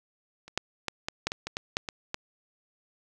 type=clicks; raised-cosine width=0.2 ms; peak=-29 / -9 / -12 / -13 / -10 / -15 / -17 / -14 / -9 / -16 / -13 dBFS; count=11; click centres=0.48 / 0.576 / 0.883 / 1.085 / 1.27 / 1.319 / 1.47 / 1.569 / 1.769 / 1.888 / 2.144 s; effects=none

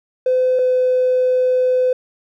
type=tone pair in turn; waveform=triangle; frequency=510 / 507.1 Hz; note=C5 / B4; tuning=-44 / +46 cents; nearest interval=unison; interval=10 cents; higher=first; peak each=-9 dBFS; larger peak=neither; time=0.26-0.59 / 0.59-1.93 s; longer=second; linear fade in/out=5 ms; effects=tanh soft clip ceiling -10 dBFS

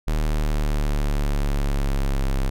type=linear sweep; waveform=square; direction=down; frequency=38.56 to 33.25 Hz; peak=-20 dBFS; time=0.07-2.5 s; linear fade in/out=10 ms; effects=none

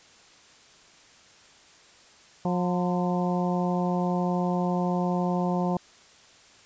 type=harmonic tone with a mistuned harmonic; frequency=178.8 Hz; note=F3; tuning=41 cents sharp; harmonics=1 / 2 / 3 / 4 / 5 / 6; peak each=-25 / -32 / -33 / -32 / -34 / -39 dBFS; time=2.45-5.77 s; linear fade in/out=2 ms; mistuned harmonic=6; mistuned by=-71 cents; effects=white hiss -54 dBFS RMS until 6.65 s + resampled to 16000 Hz

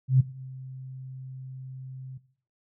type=tone with ADSR envelope; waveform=sine; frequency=130.81 Hz; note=C3; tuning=in tune; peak=-13 dBFS; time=0.08-2.18 s; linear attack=120 ms; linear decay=13 ms; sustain=-24 dB; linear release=10 ms; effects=noise-tail reverb RT60 0.5 s tail -17 dB re dry

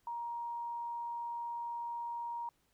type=tone; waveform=sine; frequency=942 Hz; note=A#5; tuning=18 cents sharp; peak=-37 dBFS; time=0.07-2.49 s; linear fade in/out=2 ms; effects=pink hiss -75 dBFS RMS until 2.73 s

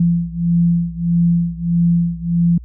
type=beating tone pair; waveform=sine; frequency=170.3 / 171.9 Hz; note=F3 / F3; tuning=-43 / -27 cents; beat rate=1.6 Hz; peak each=-15 / -17 dBFS; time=0-2.58 s; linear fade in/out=5 ms; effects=added 60 Hz sine -32 dBFS peak until 2.64 s

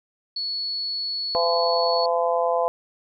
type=tone; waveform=sine; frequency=4400 Hz; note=C#8; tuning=14 cents flat; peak=-25 dBFS; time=0.36-2.06 s; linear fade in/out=5 ms
type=harmonic tone; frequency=170 Hz; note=F3; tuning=46 cents flat; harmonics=3 / 4 / 5 / 6; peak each=-23 / -23 / -28 / -27 dBFS; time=1.35-2.68 s; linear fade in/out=0 ms
effects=none

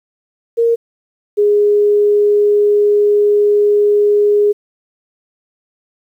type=tone pair in turn; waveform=sine; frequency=464.2 / 413.6 Hz; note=A#4 / G#4; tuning=-7 / -7 cents; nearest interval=major second; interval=200 cents; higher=first; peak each=-9 / -8 dBFS; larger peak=second; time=0.57-0.76 / 1.37-4.53 s; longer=second; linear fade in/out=20 ms; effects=8-bit

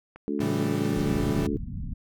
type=click train; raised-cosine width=0.5 ms; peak=-29 dBFS; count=6; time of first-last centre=0.16-1.326 s; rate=4.29 Hz
type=harmonic tone; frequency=71.9 Hz; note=D2; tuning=36 cents flat; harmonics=3 / 4 / 5 / 6; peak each=-31 / -29 / -33 / -34 dBFS; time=0.28-1.57 s; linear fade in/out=0 ms
type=chord; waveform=40% pulse; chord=A dominant seventh; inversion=none; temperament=equal; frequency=110 / 138.59 / 164.81 / 196 Hz; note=A2 / C#3 / E3 / G3; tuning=0 / 0 / 0 / 0 cents; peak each=-32 dBFS; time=0.4-1.47 s; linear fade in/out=5 ms
type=low-pass noise; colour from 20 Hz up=pink; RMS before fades=-33 dBFS; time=0.93-1.94 s; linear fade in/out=10 ms; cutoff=230 Hz; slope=48 dB/octave
effects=none

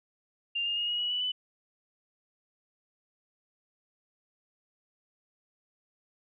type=tone with pitch steps; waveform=sine; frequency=2794 / 2826 / 2859 / 2893 / 2926 / 2960 / 2995 Hz; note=F7 / F7 / F7 / F#7 / F#7 / F#7 / F#7; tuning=0 / +20 / +40 / -40 / -20 / 0 / +20 cents; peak=-28 dBFS; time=0.55-1.32 s; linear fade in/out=10 ms; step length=110 ms; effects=none

